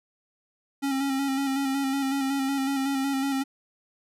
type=tone with vibrato; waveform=square; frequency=272.4 Hz; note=C#4; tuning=30 cents flat; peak=-25 dBFS; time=0.82-3.44 s; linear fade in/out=20 ms; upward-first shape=square; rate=5.4 Hz; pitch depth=29 cents each way; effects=resampled to 32000 Hz